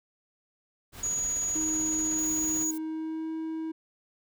pink noise with tremolo, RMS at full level -42 dBFS, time 0.92-2.67 s, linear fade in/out 50 ms, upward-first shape sine, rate 16 Hz, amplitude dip 35%
sine tone, 6770 Hz, G#8, 32 cents sharp, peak -27 dBFS, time 1.03-2.71 s, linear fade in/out 5 ms
triangle tone with pitch glide, 311.8 to 320.4 Hz, D#4 to E4, +4 to -49 cents, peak -29 dBFS, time 1.55-3.72 s, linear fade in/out 10 ms, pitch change +47 cents, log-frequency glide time 2.36-3.32 s
violet noise, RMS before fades -43 dBFS, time 2.18-2.78 s, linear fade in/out 5 ms
effects none

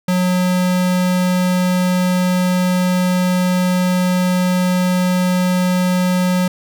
square tone, 181.7 Hz, F#3, 31 cents flat, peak -14 dBFS, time 0.08-6.48 s, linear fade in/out 5 ms, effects none

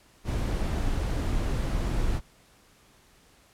brown noise, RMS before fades -27 dBFS, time 0.24-2.21 s, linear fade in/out 50 ms, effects pink hiss -59 dBFS RMS until 3.53 s + low-pass 12000 Hz 12 dB/octave

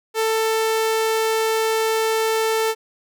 sawtooth tone, 443.7 Hz, A4, 14 cents sharp, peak -14 dBFS, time 0.14-2.75 s, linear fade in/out 50 ms, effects none

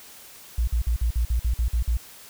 sine tone bursts, 58.27 Hz, A#1, in tune, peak -19 dBFS, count 10, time 0.58-1.971 s, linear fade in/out 5 ms, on 95 ms, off 49 ms, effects white hiss -46 dBFS RMS until 2.29 s

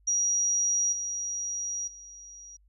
sine tone with level steps, 5750 Hz, F8, 50 cents sharp, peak -23 / -30 / -44 dBFS, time 0.07-2.57 s, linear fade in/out 10 ms, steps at 0.92 / 1.87 s, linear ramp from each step 10 ms, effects added 50 Hz sine -59 dBFS peak until 2.68 s

